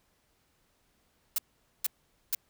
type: noise bursts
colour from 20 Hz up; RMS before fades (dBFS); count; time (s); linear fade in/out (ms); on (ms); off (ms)
blue; -28; 3; 1.36-2.349; 2; 23; 460
effects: pink hiss -71 dBFS RMS until 2.49 s